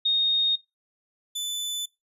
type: tone pair in turn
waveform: sine / sawtooth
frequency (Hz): 3708 / 3502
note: A#7 / A7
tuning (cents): -10 / -9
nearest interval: minor second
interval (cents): 99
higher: first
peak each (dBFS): -19 / -25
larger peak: first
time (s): 0.05-0.56 / 1.35-1.86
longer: neither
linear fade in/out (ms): 10
effects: noise-tail reverb RT60 0.2 s tail -21 dB re dry + resampled to 32000 Hz